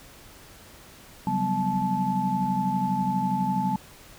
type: tone cluster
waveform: sine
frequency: 137.5 / 182.9 / 195 / 247.8 / 870 Hz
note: C#3 / F#3 / G3 / B3 / A5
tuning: -14 / -20 / -9 / +6 / -20 cents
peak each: -34 / -30 / -28 / -32 / -26 dBFS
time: 1.27-3.76 s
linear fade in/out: 2 ms
effects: pink hiss -49 dBFS RMS until 4.18 s